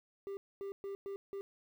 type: tone bursts at uneven times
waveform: triangle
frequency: 395.4 Hz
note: G4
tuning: 15 cents sharp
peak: -37 dBFS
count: 5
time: 0.27-0.37 / 0.61-0.72 / 0.84-0.95 / 1.06-1.16 / 1.33-1.41 s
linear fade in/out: 0 ms
effects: 11-bit